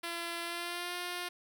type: tone with pitch glide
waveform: 5% pulse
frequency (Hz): 340 to 354.2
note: F4 to F4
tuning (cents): -46 to +24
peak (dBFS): -25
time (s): 0.03-1.29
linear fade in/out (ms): 10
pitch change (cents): +70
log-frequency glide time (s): 0.42-0.94
effects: none